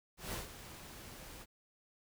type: noise with ADSR envelope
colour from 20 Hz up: pink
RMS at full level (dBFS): -40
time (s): 0.17-1.46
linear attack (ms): 160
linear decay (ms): 140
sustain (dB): -11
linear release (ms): 40
effects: none